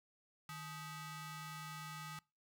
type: ring-modulated tone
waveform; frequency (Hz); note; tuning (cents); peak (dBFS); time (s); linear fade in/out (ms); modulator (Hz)
sawtooth; 703; F5; +11; -39; 0.49-2.19; 2; 548
effects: noise-tail reverb RT60 0.3 s tail -25 dB re dry